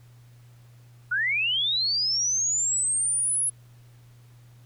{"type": "linear sweep", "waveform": "sine", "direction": "up", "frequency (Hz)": [1400, 10670], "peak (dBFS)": -22, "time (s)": [1.11, 3.5], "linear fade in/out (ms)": 10, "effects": ["added 120 Hz sine -49 dBFS peak until 4.65 s", "pink hiss -62 dBFS RMS until 4.65 s"]}